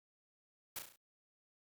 white noise with echo, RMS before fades -42 dBFS, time 0.76-0.79 s, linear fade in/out 2 ms, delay 34 ms, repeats 5, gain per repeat -5 dB, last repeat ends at 0.96 s, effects Opus 48 kbps

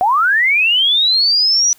sine linear sweep, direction up, 701 to 5920 Hz, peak -10 dBFS, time 0.01-1.73 s, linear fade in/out 0 ms, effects white hiss -49 dBFS RMS until 1.78 s

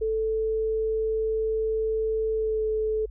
sine tone with pitch glide, 440 to 434.4 Hz, A4 to A4, 0 to -22 cents, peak -23 dBFS, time 0.01-3.06 s, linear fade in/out 10 ms, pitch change -22 cents, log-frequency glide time 2.32-2.65 s, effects added 50 Hz sine -38 dBFS peak until 3.1 s

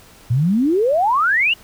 sine exponential sweep, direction up, 112 to 2957 Hz, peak -13 dBFS, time 0.3-1.54 s, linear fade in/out 10 ms, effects pink hiss -46 dBFS RMS until 1.63 s

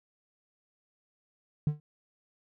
triangle tone with exponential decay, 149.5 Hz, D3, 31 cents sharp, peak -17 dBFS, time 1.67-1.8 s, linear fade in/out 2 ms, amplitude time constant 28 ms, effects tanh soft clip ceiling -19 dBFS

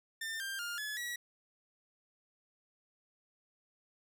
sawtooth tone with pitch steps, 1797 / 1587 / 1410 / 1709 / 1927 Hz, A6 / G6 / F6 / G#6 / B6, +36 / +21 / +16 / +49 / -43 cents, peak -34 dBFS, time 0.21-1.16 s, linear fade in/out 5 ms, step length 190 ms, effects none

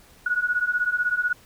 sine beating tone pair, 1450 / 1466 Hz, F#6 / F#6, -35 / -16 cents, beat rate 16 Hz, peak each -25 / -23 dBFS, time 0.26-1.33 s, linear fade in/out 5 ms, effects pink hiss -53 dBFS RMS until 1.45 s

